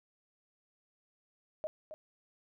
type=tone with echo; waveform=sine; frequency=621 Hz; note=D#5; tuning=3 cents flat; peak=-33 dBFS; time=1.64-1.67 s; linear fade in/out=0 ms; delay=270 ms; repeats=1; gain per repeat=-10 dB; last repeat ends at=1.94 s; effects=none